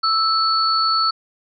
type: tone pair together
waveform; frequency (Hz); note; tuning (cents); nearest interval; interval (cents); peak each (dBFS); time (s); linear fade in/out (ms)
sine; 1316 / 4434; E6 / C#8; -3 / 0; octave + major sixth; 2103; -17 / -19; 0.03-1.11; 10
effects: none